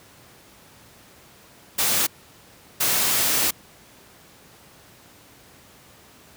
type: noise bursts at uneven times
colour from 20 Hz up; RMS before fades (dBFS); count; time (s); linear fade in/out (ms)
white; -21; 2; 1.78-2.07 / 2.8-3.51; 10
effects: pink hiss -50 dBFS RMS until 6.36 s + high-pass 80 Hz 12 dB/octave